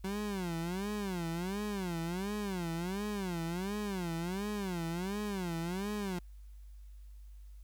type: tone with vibrato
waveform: 30% pulse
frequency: 186.1 Hz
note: F#3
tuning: 10 cents sharp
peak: -32 dBFS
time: 0.04-6.19 s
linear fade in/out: 5 ms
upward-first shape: sine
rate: 1.4 Hz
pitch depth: 210 cents each way
effects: added 50 Hz sine -48 dBFS peak until 7.63 s + white hiss -73 dBFS RMS until 7.63 s